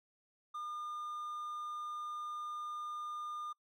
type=tone; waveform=triangle; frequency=1210 Hz; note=D#6; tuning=49 cents flat; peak=-38 dBFS; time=0.54-3.53 s; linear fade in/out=10 ms; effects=noise-tail reverb RT60 0.1 s tail -24 dB re dry